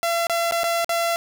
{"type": "tone with dropouts", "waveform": "sawtooth", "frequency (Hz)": 678, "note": "E5", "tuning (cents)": 49, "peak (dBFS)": -16, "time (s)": [0.03, 1.16], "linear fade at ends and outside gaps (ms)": 0, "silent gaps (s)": [[0.269, 0.297], [0.511, 0.522], [0.634, 0.641], [0.845, 0.893]], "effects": []}